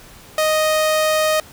sawtooth tone, 622.3 Hz, D#5, in tune, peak -11 dBFS, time 0.38-1.4 s, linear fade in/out 2 ms, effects pink hiss -43 dBFS RMS until 1.52 s

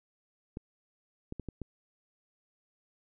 clicks, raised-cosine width 3 ms, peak -25 dBFS, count 5, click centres 0.571 / 1.324 / 1.397 / 1.487 / 1.617 s, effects none

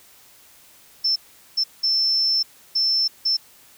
sine tone bursts at uneven times, 5330 Hz, E8, 18 cents sharp, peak -17 dBFS, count 5, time 1.04-1.16 / 1.57-1.64 / 1.83-2.43 / 2.75-3.08 / 3.25-3.37 s, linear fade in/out 10 ms, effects white hiss -51 dBFS RMS until 3.77 s

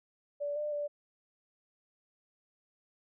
sine tone with pitch steps, 579 / 597 / 585 Hz, D5 / D5 / D5, -25 / +28 / -7 cents, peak -32 dBFS, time 0.4-0.88 s, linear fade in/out 20 ms, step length 160 ms, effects none

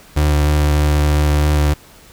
35% pulse tone with vibrato, 74.4 Hz, D2, 23 cents sharp, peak -10 dBFS, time 0.16-1.74 s, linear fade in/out 10 ms, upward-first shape sine, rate 3.2 Hz, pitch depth 10 cents each way, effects pink hiss -44 dBFS RMS until 2.12 s

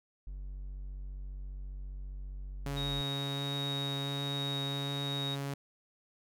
triangle tone, 47.43 Hz, F#1, 44 cents sharp, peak -37 dBFS, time 0.27-3.01 s, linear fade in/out 0 ms
sawtooth tone with vibrato, 140 Hz, C#3, 18 cents sharp, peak -31 dBFS, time 2.66-5.54 s, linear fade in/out 2 ms, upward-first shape sine, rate 1.4 Hz, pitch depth 9 cents each way
sine tone with tremolo, 3773 Hz, A#7, 20 cents sharp, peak -35 dBFS, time 2.76-5.36 s, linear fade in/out 20 ms, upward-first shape sine, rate 1.3 Hz, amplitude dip 30%
effects none

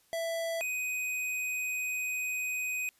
square tone pair in turn, 663 / 2503 Hz, E5 / D#7, +10 / +10 cents, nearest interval octave + major seventh, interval 2300 cents, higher second, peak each -32 / -32 dBFS, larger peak neither, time 0.13-0.61 / 0.61-2.89 s, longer second, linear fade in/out 0 ms, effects white hiss -67 dBFS RMS until 2.99 s + resampled to 32000 Hz

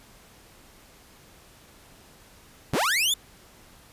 sawtooth linear sweep, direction up, 55 to 3628 Hz, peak -18 dBFS, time 2.73-3.14 s, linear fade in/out 5 ms, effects pink hiss -53 dBFS RMS until 3.92 s + resampled to 32000 Hz

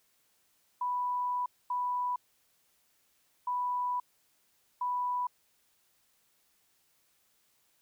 sine tone bursts at uneven times, 987.8 Hz, B5, in tune, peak -29 dBFS, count 4, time 0.81-1.46 / 1.7-2.16 / 3.47-4 / 4.81-5.27 s, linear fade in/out 5 ms, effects white hiss -71 dBFS RMS until 7.81 s

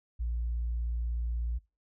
sine tone, 58.27 Hz, A#1, in tune, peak -28 dBFS, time 0.19-1.59 s, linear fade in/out 20 ms, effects noise-tail reverb RT60 0.3 s tail -24 dB re dry + tanh soft clip ceiling -26 dBFS

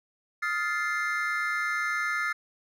triangle chord, F dominant seventh, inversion third, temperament just, 1257.2 / 1396.9 / 1746.1 / 2095 Hz, Eb6 / F6 / A6 / C7, +18 / 0 / -14 / +2 cents, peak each -32 / -30 / -30 / -30 dBFS, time 0.42-2.33 s, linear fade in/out 10 ms, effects none

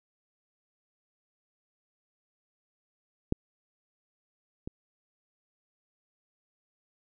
clicks, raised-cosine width 3 ms, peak -12 / -23 dBFS, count 2, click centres 3.324 / 4.675 s, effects none

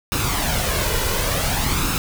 pink noise with flanger, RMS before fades -21 dBFS, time 0.12-1.98 s, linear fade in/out 0 ms, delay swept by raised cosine 0.76 to 2.06 ms, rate 0.56 Hz, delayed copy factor +0.55, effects none

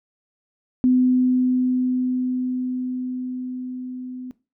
sine tone with level ramp, 253.2 Hz, B3, 43 cents sharp, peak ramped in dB -13 to -31 dBFS, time 0.84-4.31 s, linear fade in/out 0 ms, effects noise-tail reverb RT60 0.3 s tail -18 dB re dry

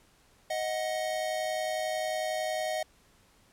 square tone pair together, 627 / 738 Hz, D#5 / F#5, +13 / -5 cents, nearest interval minor third, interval 282 cents, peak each -32 / -35 dBFS, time 0.5-2.83 s, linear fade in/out 5 ms, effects pink hiss -63 dBFS RMS until 3.52 s + low-pass 12000 Hz 12 dB/octave

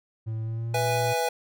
triangle tone with pitch glide, 111.1 to 117.5 Hz, A2 to A#2, +17 to +14 cents, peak -26 dBFS, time 0.26-1.14 s, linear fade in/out 20 ms, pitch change +97 cents, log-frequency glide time 0.41-0.81 s
square chord, E major, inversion second, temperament equal with one note detuned, 493.9 / 659.3 / 824.9 Hz, B4 / E5 / G#5, 0 / 0 / -12 cents, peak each -28 / -32 / -28 dBFS, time 0.74-1.29 s, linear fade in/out 5 ms
effects none

